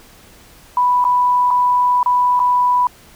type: tone with dropouts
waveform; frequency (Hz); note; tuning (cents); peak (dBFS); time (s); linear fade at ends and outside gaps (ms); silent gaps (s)
sine; 987.8; B5; 0; -11; 0.77-2.87; 2; 1.042-1.05 / 1.506-1.51 / 2.03-2.06 / 2.394-2.4
effects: pink hiss -45 dBFS RMS until 3.15 s